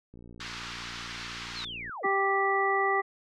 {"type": "click train", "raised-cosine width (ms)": 3, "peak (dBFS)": -36, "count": 104, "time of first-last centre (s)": [0.14, 1.895], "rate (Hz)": 58.7}
{"type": "band-pass noise", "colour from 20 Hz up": "pink", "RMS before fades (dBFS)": -40, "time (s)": [0.4, 1.65], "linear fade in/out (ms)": 5, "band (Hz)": [1100, 5400], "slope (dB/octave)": 24}
{"type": "linear sweep", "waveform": "sine", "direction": "down", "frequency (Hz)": [4434, 110], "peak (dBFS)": -36, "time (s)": [1.55, 2.07], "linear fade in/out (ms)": 20}
{"type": "harmonic tone", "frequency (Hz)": 392, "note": "G4", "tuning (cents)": 0, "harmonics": [1, 2, 3, 5], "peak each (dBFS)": [-29, -29, -29, -29], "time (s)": [2.03, 3.02], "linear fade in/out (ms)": 20}
{"effects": []}